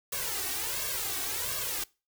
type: noise with flanger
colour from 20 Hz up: white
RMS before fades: -33 dBFS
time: 0.12-1.84 s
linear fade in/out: 5 ms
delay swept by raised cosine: 1.8 to 2.67 ms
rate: 1.4 Hz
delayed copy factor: +1
effects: noise-tail reverb RT60 0.3 s tail -23 dB re dry